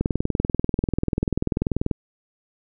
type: click train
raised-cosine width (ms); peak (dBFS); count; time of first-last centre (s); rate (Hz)
3; -8; 40; 0.01-1.912; 20.5
effects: none